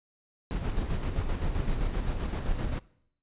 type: noise with tremolo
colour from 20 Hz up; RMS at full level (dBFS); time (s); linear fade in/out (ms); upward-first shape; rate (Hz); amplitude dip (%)
brown; -28; 0.51-2.79; 0; square; 7.7; 40
effects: noise-tail reverb RT60 0.7 s tail -21 dB re dry + resampled to 8000 Hz